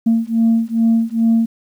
sine beating tone pair, 226.5 / 228.9 Hz, A#3 / A#3, -50 / -31 cents, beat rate 2.4 Hz, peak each -14 dBFS, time 0.06-1.46 s, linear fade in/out 10 ms, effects tanh soft clip ceiling -7 dBFS + 8-bit

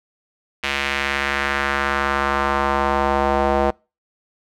square tone with band-pass filter sweep, 69.5 Hz, C#2, 5 cents sharp, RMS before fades -20 dBFS, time 0.63-3.71 s, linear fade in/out 10 ms, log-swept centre 2500 to 680 Hz, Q 1.7, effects noise-tail reverb RT60 0.3 s tail -26 dB re dry

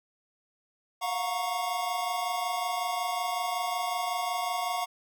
square chord, Gb major seventh, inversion third, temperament equal with one note detuned, 698.5 / 723.9 / 932.3 / 1108.7 Hz, F5 / Gb5 / Bb5 / Db6, 0 / -38 / 0 / 0 cents, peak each -37 / -33 / -37 / -35 dBFS, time 1.01-4.86 s, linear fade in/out 20 ms, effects none

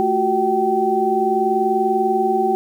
sine tone cluster, 218.5 / 360.1 / 380.5 / 770 Hz, A3 / F#4 / F#4 / G5, -12 / -47 / +48 / -31 cents, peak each -25 / -22 / -20 / -18 dBFS, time 0-2.55 s, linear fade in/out 0 ms, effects 8-bit

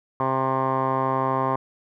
10% pulse tone with low-pass filter, 132.3 Hz, C3, 20 cents sharp, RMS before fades -23 dBFS, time 0.2-1.56 s, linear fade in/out 2 ms, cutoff 1100 Hz, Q 9.2, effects none

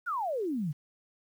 sine exponential sweep, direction down, 1509 to 136.8 Hz, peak -29 dBFS, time 0.06-0.73 s, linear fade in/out 20 ms, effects 10-bit

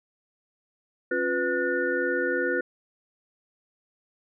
sine tone cluster, 272.4 / 355 / 498.1 / 1456 / 1793 Hz, C#4 / F4 / B4 / F#6 / A6, -30 / +28 / +15 / -28 / +32 cents, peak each -33 / -29 / -28 / -28 / -34 dBFS, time 1.11-2.61 s, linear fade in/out 5 ms, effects none

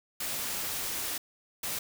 white noise bursts at uneven times, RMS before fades -34 dBFS, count 2, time 0.2-1.18 / 1.63-1.79 s, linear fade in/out 5 ms, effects none

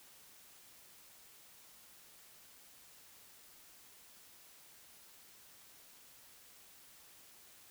silence, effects white hiss -60 dBFS RMS until 7.7 s

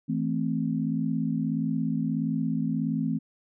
sine chord, A minor, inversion second, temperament equal with one note detuned, 163.01 / 220 / 261.6 Hz, E3 / A3 / C4, -19 / 0 / 0 cents, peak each -29 dBFS, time 0.08-3.19 s, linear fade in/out 20 ms, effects none

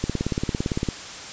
click train, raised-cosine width 3 ms, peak -10 dBFS, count 16, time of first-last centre 0.04-0.887 s, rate 17.7 Hz, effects white hiss -36 dBFS RMS until 1.32 s + resampled to 16000 Hz

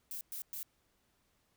violet noise bursts, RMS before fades -42 dBFS, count 3, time 0.11-0.63 s, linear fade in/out 0 ms, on 100 ms, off 110 ms, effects pink hiss -75 dBFS RMS until 1.56 s

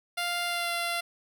10% pulse tone with pitch glide, 698.5 to 688.9 Hz, F5 to F5, 0 to -24 cents, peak -20 dBFS, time 0.17-1.01 s, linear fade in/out 10 ms, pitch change -24 cents, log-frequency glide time 0.46-0.72 s, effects none

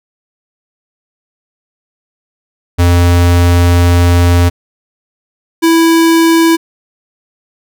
square tone pair in turn, 87.31 / 329.6 Hz, F2 / E4, 0 / 0 cents, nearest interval octave + major seventh, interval 2300 cents, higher second, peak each -6 dBFS, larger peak neither, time 2.78-4.5 / 5.62-6.57 s, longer first, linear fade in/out 20 ms, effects none

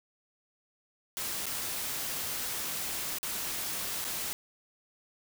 white noise with dropouts, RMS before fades -35 dBFS, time 1.17-4.33 s, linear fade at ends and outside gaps 0 ms, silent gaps 1.457-1.465 / 3.185-3.23 / 4.043-4.049 s, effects none

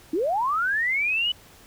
sine linear sweep, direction up, 287 to 3000 Hz, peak -21 dBFS, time 0.13-1.32 s, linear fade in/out 5 ms, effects pink hiss -51 dBFS RMS until 1.66 s

